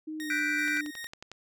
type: tone with pitch glide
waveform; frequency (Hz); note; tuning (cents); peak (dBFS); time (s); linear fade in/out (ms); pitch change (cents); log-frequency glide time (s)
sine; 311.1 to 298.4; D#4 to D4; 0 to +28; -34; 0.07-0.91; 10; -72; 0.2-0.32
type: tone with tremolo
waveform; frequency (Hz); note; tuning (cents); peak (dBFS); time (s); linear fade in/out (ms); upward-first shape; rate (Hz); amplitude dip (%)
sawtooth; 1861; A#6; -3; -34; 0.2-1.07; 0; square; 2.6; 45
type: chord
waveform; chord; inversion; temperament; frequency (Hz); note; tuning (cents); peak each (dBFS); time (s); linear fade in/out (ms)
triangle; G major seventh; third; equal; 1480 / 1568 / 1975.5 / 2349; F#6 / G6 / B6 / D7; 0 / 0 / 0 / 0; -31; 0.3-0.81; 2
type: click train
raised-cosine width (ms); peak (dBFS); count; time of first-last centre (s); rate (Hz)
0.2; -25; 8; 0.68-1.316; 11
effects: none